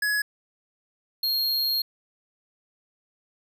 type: tone pair in turn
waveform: square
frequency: 1685 / 4246 Hz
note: G#6 / C8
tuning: +25 / +25 cents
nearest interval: octave + major third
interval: 1600 cents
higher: second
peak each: -23 dBFS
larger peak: neither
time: 0.02-0.22 / 1.23-1.82 s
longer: second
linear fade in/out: 5 ms
effects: none